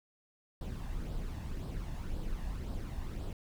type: noise with flanger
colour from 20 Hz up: brown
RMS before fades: -38 dBFS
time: 0.61-3.33 s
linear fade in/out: 2 ms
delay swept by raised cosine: 0.22 to 1.14 ms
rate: 1.9 Hz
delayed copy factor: +0.5
effects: none